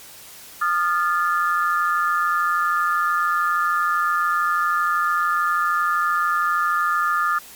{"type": "tone cluster", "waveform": "sine", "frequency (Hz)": [1221, 1394, 1734], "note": ["D#6", "F6", "A6"], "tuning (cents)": [-33, -4, -26], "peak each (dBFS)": [-19, -23, -27], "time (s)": [0.61, 7.39], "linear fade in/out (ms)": 10, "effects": ["white hiss -42 dBFS RMS until 7.55 s", "MP3 96 kbps"]}